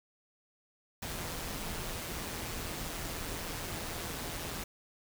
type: noise with amplitude modulation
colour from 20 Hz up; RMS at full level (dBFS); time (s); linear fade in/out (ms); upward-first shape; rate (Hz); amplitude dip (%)
pink; -37; 1.02-4.64; 5; sine; 168; 45
effects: none